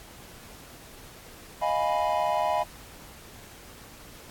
triangle chord, F half-diminished seventh, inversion third, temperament equal, 622.3 / 698.5 / 830.6 / 987.8 Hz, Eb5 / F5 / Ab5 / Cb6, 0 / 0 / 0 / 0 cents, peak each -27 dBFS, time 1.61-2.64 s, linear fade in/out 20 ms, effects pink hiss -48 dBFS RMS until 4.3 s + AAC 64 kbps

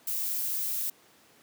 violet noise, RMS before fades -31 dBFS, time 0.07-0.9 s, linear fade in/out 5 ms, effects pink hiss -59 dBFS RMS until 1.42 s + high-pass 200 Hz 12 dB/octave

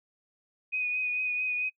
sine tone with vibrato, 2489 Hz, D#7, in tune, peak -27 dBFS, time 0.72-1.7 s, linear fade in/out 20 ms, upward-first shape triangle, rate 4.5 Hz, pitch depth 26 cents each way, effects noise-tail reverb RT60 0.1 s tail -26 dB re dry

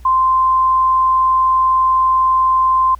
sine tone, 1042 Hz, C6, 7 cents flat, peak -10 dBFS, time 0.05-2.95 s, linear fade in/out 5 ms, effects added 60 Hz sine -35 dBFS peak until 2.99 s + pink hiss -52 dBFS RMS until 2.99 s

